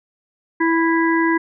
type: harmonic tone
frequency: 329.6 Hz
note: E4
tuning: in tune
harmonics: 1 / 3 / 5 / 6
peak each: -16 / -21 / -23 / -24 dBFS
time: 0.6-1.38 s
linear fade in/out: 10 ms
effects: none